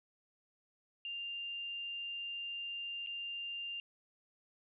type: tone with dropouts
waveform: sine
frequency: 2794 Hz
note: F7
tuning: in tune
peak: -39 dBFS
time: 1.05-3.8 s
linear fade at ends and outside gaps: 1 ms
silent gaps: 3.063-3.071 s
effects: none